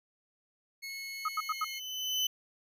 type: tone with pitch glide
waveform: 25% pulse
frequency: 2185 to 2155 Hz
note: C#7 to C#7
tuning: -26 to -49 cents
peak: -35 dBFS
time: 0.82-1.8 s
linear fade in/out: 20 ms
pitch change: -23 cents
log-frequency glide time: 1.35-1.61 s
type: tone with exponential growth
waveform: 35% pulse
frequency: 3023 Hz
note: F#7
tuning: 36 cents sharp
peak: -25 dBFS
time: 0.89-2.27 s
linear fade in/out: 5 ms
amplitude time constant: 300 ms
type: tone bursts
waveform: sine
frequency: 1265 Hz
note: D#6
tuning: 28 cents sharp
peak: -28 dBFS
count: 4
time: 1.25-1.645 s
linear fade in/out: 5 ms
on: 35 ms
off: 85 ms
effects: none